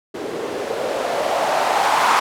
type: noise with low-pass filter sweep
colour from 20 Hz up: violet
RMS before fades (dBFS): -20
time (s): 0.14-2.2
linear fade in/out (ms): 10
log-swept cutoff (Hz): 370 to 1000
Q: 3
effects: none